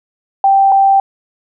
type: tone pair in turn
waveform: sine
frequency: 783 / 783 Hz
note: G5 / G5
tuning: -2 / -2 cents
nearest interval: unison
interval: 0 cents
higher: neither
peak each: -6 dBFS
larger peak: neither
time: 0.44-0.72 / 0.72-1 s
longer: neither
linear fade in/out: 2 ms
effects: none